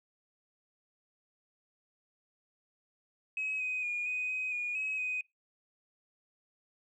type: tone with pitch steps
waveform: sine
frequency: 2551 / 2509 / 2435 / 2496 / 2517 / 2443 / 2553 / 2503 Hz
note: D#7 / D#7 / D#7 / D#7 / D#7 / D#7 / D#7 / D#7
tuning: +43 / +14 / -38 / +5 / +19 / -32 / +44 / +10 cents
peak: -31 dBFS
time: 3.37-5.21 s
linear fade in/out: 2 ms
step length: 230 ms
effects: noise-tail reverb RT60 0.2 s tail -24 dB re dry + tanh soft clip ceiling -27 dBFS